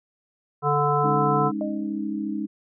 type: harmonic tone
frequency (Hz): 146.1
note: D3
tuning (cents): -9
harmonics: 1 / 3 / 5 / 7 / 9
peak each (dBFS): -25 / -25 / -25 / -25 / -25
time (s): 0.62-1.52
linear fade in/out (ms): 50
type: chord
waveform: sine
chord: Ab suspended fourth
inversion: none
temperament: equal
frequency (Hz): 207.7 / 277.2 / 311.1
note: Ab3 / Db4 / Eb4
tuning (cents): 0 / 0 / 0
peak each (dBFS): -29 / -32 / -29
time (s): 1.03-2.47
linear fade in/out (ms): 20
type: tone with exponential decay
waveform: sine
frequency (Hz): 613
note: D#5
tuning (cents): -26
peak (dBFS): -25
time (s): 1.61-2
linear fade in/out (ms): 1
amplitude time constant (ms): 83
effects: none